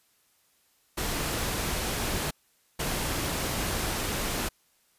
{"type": "noise bursts at uneven times", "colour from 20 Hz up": "pink", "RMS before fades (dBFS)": -30, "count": 2, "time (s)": [[0.97, 2.31], [2.79, 4.49]], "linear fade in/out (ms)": 10, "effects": ["white hiss -67 dBFS RMS until 4.98 s", "resampled to 32000 Hz"]}